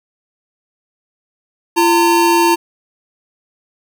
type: tone pair together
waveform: square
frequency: 341.7 / 910.8 Hz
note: F4 / A#5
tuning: -38 / -40 cents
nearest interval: octave + perfect fourth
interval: 1698 cents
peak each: -13 dBFS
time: 1.76-2.56 s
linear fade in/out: 20 ms
effects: none